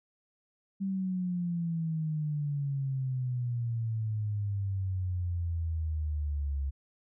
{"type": "exponential sweep", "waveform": "sine", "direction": "down", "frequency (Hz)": [196, 68.1], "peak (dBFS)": -29, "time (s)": [0.8, 6.71], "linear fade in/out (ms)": 20, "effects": []}